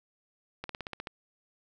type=slowing click train; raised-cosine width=0.3 ms; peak=-21 dBFS; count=8; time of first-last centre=0.64-1.072 s; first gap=53 ms; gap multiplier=1.05; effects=none